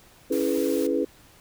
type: chord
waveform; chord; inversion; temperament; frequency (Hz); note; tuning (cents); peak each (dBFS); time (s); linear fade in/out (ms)
sine; C# minor seventh; none; equal with one note detuned; 277.2 / 329.6 / 421.3 / 493.9; C#4 / E4 / G#4 / B4; 0 / 0 / +25 / 0; -27; 0.3-1.05; 10
type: band-stop noise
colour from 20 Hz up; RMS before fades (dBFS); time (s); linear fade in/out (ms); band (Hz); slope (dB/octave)
white; -39; 0.32-0.87; 5; 230 to 450; 48
effects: pink hiss -54 dBFS RMS until 1.4 s